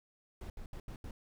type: noise bursts at uneven times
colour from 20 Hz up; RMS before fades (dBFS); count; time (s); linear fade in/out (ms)
brown; -44; 5; 0.41-0.5 / 0.57-0.66 / 0.73-0.8 / 0.88-0.96 / 1.04-1.11; 2
effects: none